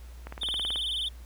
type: click train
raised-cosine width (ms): 0.5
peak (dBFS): -24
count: 10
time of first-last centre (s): 0.27-0.759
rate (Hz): 18.4
type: tone with vibrato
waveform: triangle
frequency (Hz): 3322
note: G#7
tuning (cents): 0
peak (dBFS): -27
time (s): 0.41-1.09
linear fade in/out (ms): 10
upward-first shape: sine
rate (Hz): 20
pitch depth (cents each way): 170
effects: added 60 Hz sine -42 dBFS peak until 1.25 s + pink hiss -57 dBFS RMS until 1.25 s